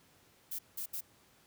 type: noise bursts at uneven times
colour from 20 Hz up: violet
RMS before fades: -39 dBFS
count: 3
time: 0.51-0.59 / 0.77-0.86 / 0.93-1.01 s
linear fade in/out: 10 ms
effects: pink hiss -65 dBFS RMS until 1.46 s + high-pass 80 Hz 12 dB/octave